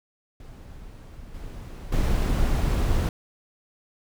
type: noise with level steps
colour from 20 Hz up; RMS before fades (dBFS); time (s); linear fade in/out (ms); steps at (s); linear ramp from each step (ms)
brown; -42 / -37 / -22; 0.4-3.09; 2; 1.34 / 1.92; 5
effects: none